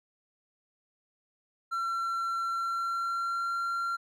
triangle tone with pitch glide, 1357 to 1375.1 Hz, E6 to F6, +50 to -27 cents, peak -27 dBFS, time 1.71-3.97 s, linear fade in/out 20 ms, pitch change +23 cents, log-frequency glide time 2.45-3.54 s, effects none

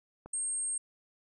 click, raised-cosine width 1 ms, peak -32 dBFS, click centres 0.26 s
sine tone, 8520 Hz, C9, 30 cents sharp, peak -31 dBFS, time 0.33-0.78 s, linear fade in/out 5 ms
effects none

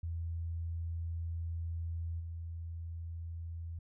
sine tone with level steps, 83.4 Hz, E2, 21 cents sharp, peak -35 / -39 dBFS, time 0.03-3.79 s, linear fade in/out 5 ms, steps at 2.19 s, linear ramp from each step 20 ms, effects none

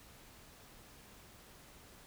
silence, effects pink hiss -58 dBFS RMS until 2.06 s

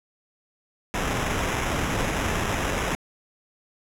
pink noise with sample-and-hold, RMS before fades -26 dBFS, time 0.94-2.95 s, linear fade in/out 0 ms, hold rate 4410 Hz, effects low-pass 12000 Hz 12 dB/octave

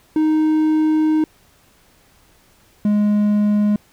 triangle tone pair in turn, 311.1 / 208.1 Hz, D#4 / G#3, 0 / +4 cents, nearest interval perfect fifth, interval 696 cents, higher first, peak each -11 dBFS, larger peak neither, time 0.16-1.24 / 2.85-3.76 s, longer first, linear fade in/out 2 ms, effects pink hiss -54 dBFS RMS until 3.92 s

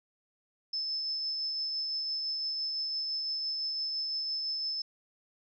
sine tone with tremolo, 5250 Hz, E8, 8 cents flat, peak -30 dBFS, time 0.73-4.82 s, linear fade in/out 5 ms, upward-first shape triangle, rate 5.9 Hz, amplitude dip 25%, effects none

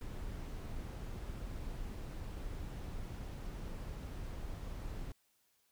brown noise, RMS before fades -43 dBFS, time 0.01-5.12 s, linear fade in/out 2 ms, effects white hiss -75 dBFS RMS until 5.71 s

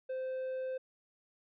triangle tone, 519 Hz, C5, 14 cents flat, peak -33 dBFS, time 0.09-0.78 s, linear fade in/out 10 ms, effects resampled to 8000 Hz

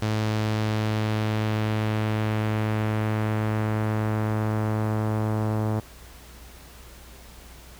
sawtooth tone with low-pass filter sweep, 108.1 Hz, A2, 30 cents flat, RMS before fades -25 dBFS, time 0.02-5.8 s, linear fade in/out 5 ms, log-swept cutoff 5500 to 980 Hz, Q 1, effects added 60 Hz sine -46 dBFS peak until 7.79 s + pink hiss -48 dBFS RMS until 7.79 s

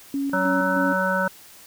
sine tone with tremolo, 277.5 Hz, C#4, 2 cents sharp, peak -22 dBFS, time 0.14-0.93 s, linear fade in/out 2 ms, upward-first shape square, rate 3.2 Hz, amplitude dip 45%
harmonic tone, 187.7 Hz, F#3, 25 cents sharp, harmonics 1 / 3 / 5 / 7 / 8, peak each -27 / -25 / -27 / -29 / -24 dBFS, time 0.33-1.28 s, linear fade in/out 5 ms
effects white hiss -47 dBFS RMS until 1.66 s

